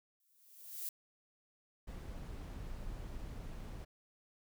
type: noise with exponential growth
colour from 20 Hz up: violet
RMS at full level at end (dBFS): -39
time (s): 0.2-0.89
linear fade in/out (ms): 2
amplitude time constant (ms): 150
type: noise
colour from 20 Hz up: brown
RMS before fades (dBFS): -45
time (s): 1.87-3.85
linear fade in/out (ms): 10
effects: none